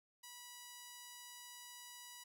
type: tone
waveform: 5% pulse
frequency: 976 Hz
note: B5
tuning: 21 cents flat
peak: -40 dBFS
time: 0.23-2.24 s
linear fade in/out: 10 ms
effects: none

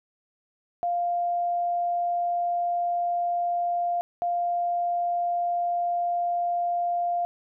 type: tone pair in turn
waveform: sine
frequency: 698.5 / 698.5 Hz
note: F5 / F5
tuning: 0 / 0 cents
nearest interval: unison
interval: 0 cents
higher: neither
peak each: -23 dBFS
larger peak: neither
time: 0.83-4.01 / 4.22-7.25 s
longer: first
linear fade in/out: 0 ms
effects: none

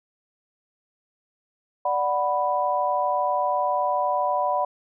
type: chord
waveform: sine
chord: B minor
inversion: first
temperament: equal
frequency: 587.3 / 740 / 987.8 Hz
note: D5 / F#5 / B5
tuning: 0 / 0 / 0 cents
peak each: -26 / -25 / -24 dBFS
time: 1.85-4.65 s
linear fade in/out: 5 ms
effects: none

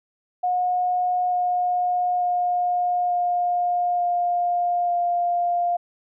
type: tone with pitch steps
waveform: sine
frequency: 723 / 718.4 / 713.9 / 709.3 / 704.9 / 700.4 Hz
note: F#5 / F5 / F5 / F5 / F5 / F5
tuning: -40 / +49 / +38 / +27 / +16 / +5 cents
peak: -19 dBFS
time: 0.43-5.77 s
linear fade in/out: 10 ms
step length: 890 ms
effects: none

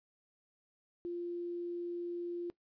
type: tone with quantisation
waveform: sine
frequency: 347.5 Hz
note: F4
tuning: 9 cents flat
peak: -36 dBFS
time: 1.05-2.5 s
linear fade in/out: 0 ms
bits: 11
effects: noise-tail reverb RT60 0.1 s tail -19 dB re dry + resampled to 11025 Hz

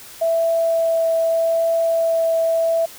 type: tone with vibrato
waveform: sine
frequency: 660 Hz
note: E5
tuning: 2 cents sharp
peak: -15 dBFS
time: 0.21-2.86 s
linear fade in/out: 10 ms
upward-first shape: triangle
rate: 0.81 Hz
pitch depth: 9 cents each way
effects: white hiss -40 dBFS RMS until 2.98 s

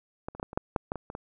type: clicks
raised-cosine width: 1 ms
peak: -20 / -30 / -23 / -18 / -27 / -12 / -11 / -16 / -21 / -25 / -22 dBFS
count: 11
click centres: 0.285 / 0.35 / 0.398 / 0.429 / 0.531 / 0.575 / 0.762 / 0.919 / 0.957 / 1.101 / 1.151 s
effects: none

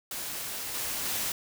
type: noise with level steps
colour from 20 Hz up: white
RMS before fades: -36 / -33 / -31 dBFS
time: 0.11-1.32 s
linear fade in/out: 2 ms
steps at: 0.74 / 1.05 s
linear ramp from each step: 10 ms
effects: none

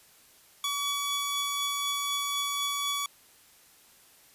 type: tone pair together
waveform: sawtooth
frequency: 1137 / 3407 Hz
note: C#6 / G#7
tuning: +44 / +44 cents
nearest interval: octave + perfect fifth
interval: 1900 cents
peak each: -28 dBFS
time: 0.64-3.06 s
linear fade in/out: 2 ms
effects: white hiss -58 dBFS RMS until 4.34 s + resampled to 32000 Hz

